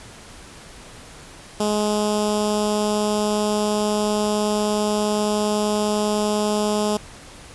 10% pulse tone with notch filter, 210.1 Hz, G#3, 20 cents sharp, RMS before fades -21 dBFS, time 1.6-6.97 s, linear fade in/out 2 ms, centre 1800 Hz, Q 0.52, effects pink hiss -42 dBFS RMS until 7.54 s + resampled to 24000 Hz

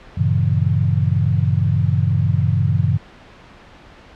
sine chord, G diminished seventh, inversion none, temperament equal with one note detuned, 96.76 / 116.54 / 138.59 / 164.81 Hz, G2 / Bb2 / Db3 / Fb3, -22 / 0 / 0 / 0 cents, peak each -18 / -20 / -19 / -22 dBFS, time 0.17-2.98 s, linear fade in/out 10 ms, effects pink hiss -43 dBFS RMS until 4.15 s + low-pass 3000 Hz 12 dB/octave

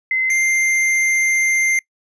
sine / square tone pair in turn, 2058 / 2095 Hz, C7 / C7, -29 / +2 cents, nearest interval unison, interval 31 cents, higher second, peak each -15 / -15 dBFS, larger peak neither, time 0.11-0.3 / 0.3-1.79 s, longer second, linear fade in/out 2 ms, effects noise-tail reverb RT60 0.1 s tail -23 dB re dry + resampled to 22050 Hz

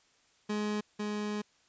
30% pulse tone pair in turn, 210 / 209.2 Hz, G#3 / G#3, +19 / +13 cents, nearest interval unison, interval 6 cents, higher first, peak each -28 / -30 dBFS, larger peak first, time 0.49-0.81 / 0.99-1.42 s, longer second, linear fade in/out 10 ms, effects white hiss -67 dBFS RMS until 1.68 s + resampled to 16000 Hz

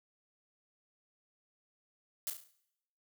blue noise with echo, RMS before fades -36 dBFS, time 2.27-2.3 s, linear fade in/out 0 ms, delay 35 ms, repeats 6, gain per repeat -6 dB, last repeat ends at 2.51 s, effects noise-tail reverb RT60 0.8 s tail -19 dB re dry

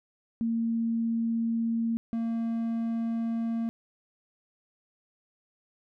sine / triangle tone pair in turn, 229.1 / 229.1 Hz, A#3 / A#3, -30 / -30 cents, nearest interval unison, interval 0 cents, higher neither, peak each -25 / -25 dBFS, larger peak neither, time 0.41-1.97 / 2.13-3.69 s, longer neither, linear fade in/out 0 ms, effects none

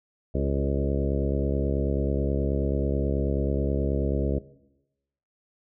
harmonic tone with a mistuned harmonic, 69.3 Hz, C#2, in tune, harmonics 1 / 2 / 3 / 4 / 5 / 6 / 7 / 8 / 9, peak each -27 / -30 / -32 / -33 / -34 / -35 / -35 / -36 / -37 dBFS, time 0.34-4.39 s, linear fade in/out 10 ms, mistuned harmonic 6, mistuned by -21 cents, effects noise-tail reverb RT60 0.9 s tail -17 dB re dry

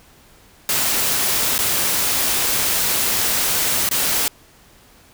white noise with dropouts, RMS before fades -19 dBFS, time 0.69-4.28 s, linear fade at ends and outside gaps 1 ms, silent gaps 1.58-1.589 / 3.89-3.912 s, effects pink hiss -50 dBFS RMS until 5.13 s

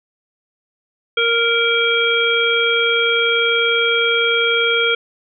harmonic tone, 465.2 Hz, A#4, 4 cents flat, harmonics 1 / 3 / 5 / 7, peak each -19 / -19 / -19 / -19 dBFS, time 1.17-4.95 s, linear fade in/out 5 ms, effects none

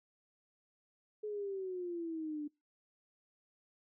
sine exponential sweep, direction down, 428 to 292.3 Hz, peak -37 dBFS, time 1.23-2.48 s, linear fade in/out 10 ms, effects noise-tail reverb RT60 0.2 s tail -23 dB re dry

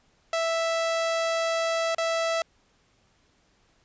sawtooth tone with dropouts, 659.3 Hz, E5, in tune, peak -20 dBFS, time 0.33-2.42 s, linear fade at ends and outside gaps 2 ms, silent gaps 1.948-1.982 s, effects pink hiss -65 dBFS RMS until 3.84 s + resampled to 16000 Hz

